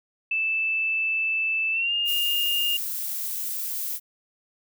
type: tone with pitch glide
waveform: sine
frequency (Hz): 2637 to 2826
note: E7 to F7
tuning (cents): 0 to +20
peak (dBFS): -22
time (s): 0.31-2.77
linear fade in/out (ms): 5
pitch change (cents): +120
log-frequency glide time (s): 1.72-1.93
type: noise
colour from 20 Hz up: violet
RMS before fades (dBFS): -30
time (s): 2.05-4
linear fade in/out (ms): 50
effects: none